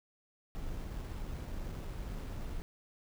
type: noise with sample-and-hold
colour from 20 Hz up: brown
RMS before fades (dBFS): -40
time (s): 0.55-2.62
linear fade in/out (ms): 0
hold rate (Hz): 6300
effects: none